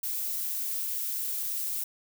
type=noise; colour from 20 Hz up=violet; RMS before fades=-32 dBFS; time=0.03-1.84 s; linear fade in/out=5 ms; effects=none